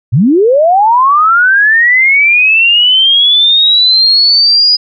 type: linear sweep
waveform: sine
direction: up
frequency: 97.4 to 4959 Hz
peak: -4 dBFS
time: 0.12-4.77 s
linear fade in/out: 20 ms
effects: none